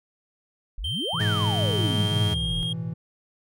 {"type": "exponential two-way sweep", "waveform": "sine", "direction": "up then down", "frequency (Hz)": [35.86, 1864.7, 35.86], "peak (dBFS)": -29, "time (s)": [0.78, 2.63], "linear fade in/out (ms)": 0, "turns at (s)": 1.22}
{"type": "tone with pitch glide", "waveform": "triangle", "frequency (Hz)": [3136, 3245], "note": ["G7", "G#7"], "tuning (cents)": [0, -41], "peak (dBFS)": -26, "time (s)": [0.84, 2.73], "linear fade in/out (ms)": 5, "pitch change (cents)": 59, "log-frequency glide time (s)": [1.78, 2.54]}
{"type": "chord", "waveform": "triangle", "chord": "A suspended second", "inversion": "none", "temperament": "just", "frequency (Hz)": [110, 123.75, 165], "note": ["A2", "B2", "E3"], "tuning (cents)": [0, 4, 2], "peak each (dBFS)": [-33, -32, -28], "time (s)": [1.13, 2.94], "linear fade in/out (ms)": 10}
{"type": "tone with vibrato", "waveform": "40% pulse", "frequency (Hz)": 104.6, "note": "G#2", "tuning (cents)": 13, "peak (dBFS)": -23, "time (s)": [1.19, 2.35], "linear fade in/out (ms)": 20, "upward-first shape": "triangle", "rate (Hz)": 11, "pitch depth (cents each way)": 17}
{"effects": []}